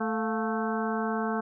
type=harmonic tone with a mistuned harmonic; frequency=220 Hz; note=A3; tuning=in tune; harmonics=1 / 2 / 3 / 4 / 5 / 6 / 7; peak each=-30 / -33 / -35 / -36 / -37 / -38 / -38 dBFS; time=0-1.41 s; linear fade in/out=10 ms; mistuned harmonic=3; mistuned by=+93 cents; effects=none